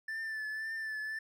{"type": "tone with vibrato", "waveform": "triangle", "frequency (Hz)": 1760, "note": "A6", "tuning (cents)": 0, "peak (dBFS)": -34, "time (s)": [0.08, 1.19], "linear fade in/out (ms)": 5, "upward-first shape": "triangle", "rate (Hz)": 1.9, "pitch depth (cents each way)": 40, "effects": []}